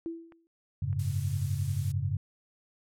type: tone with exponential decay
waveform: sine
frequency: 331.9 Hz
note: E4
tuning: 12 cents sharp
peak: -30 dBFS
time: 0.06-0.47 s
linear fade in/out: 0 ms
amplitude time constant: 89 ms
type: clicks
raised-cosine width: 0.5 ms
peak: -39 dBFS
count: 2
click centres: 0.322 / 0.929 s
type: chord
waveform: sine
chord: F# suspended second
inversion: none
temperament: equal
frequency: 92.5 / 103.83 / 138.59 Hz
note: F#2 / G#2 / C#3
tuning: 0 / 0 / 0 cents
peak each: -32 dBFS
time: 0.82-2.17 s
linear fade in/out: 5 ms
type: noise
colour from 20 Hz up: blue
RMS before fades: -45 dBFS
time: 0.99-1.92 s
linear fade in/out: 5 ms
effects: low-pass 11000 Hz 12 dB/octave